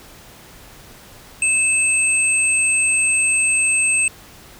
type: tone pair together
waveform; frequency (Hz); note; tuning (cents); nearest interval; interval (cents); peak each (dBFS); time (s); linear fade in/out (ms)
sine; 2619 / 8338; E7 / C9; -12 / -7; octave + minor sixth; 2005; -17; 1.42-4.08; 2
effects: pink hiss -43 dBFS RMS until 4.59 s